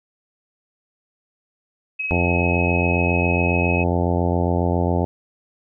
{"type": "tone with tremolo", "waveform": "sine", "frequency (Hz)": 2553, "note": "D#7", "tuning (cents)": 44, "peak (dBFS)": -21, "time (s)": [1.99, 3.84], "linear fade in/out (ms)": 10, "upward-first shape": "sine", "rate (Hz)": 20, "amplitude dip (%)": 40}
{"type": "harmonic tone", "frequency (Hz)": 87.31, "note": "F2", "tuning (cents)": 0, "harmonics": [1, 2, 3, 4, 5, 6, 7, 8, 9, 10], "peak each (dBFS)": [-21, -24, -26, -27, -28, -29, -29, -30, -31, -31], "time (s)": [2.11, 5.05], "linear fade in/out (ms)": 0}
{"effects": []}